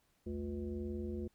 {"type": "tone with frequency modulation", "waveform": "sine", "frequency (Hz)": 217.8, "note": "A3", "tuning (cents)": -17, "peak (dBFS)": -37, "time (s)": [0.26, 1.28], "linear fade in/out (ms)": 10, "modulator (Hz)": 138, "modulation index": 1.4, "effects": ["pink hiss -75 dBFS RMS until 1.34 s"]}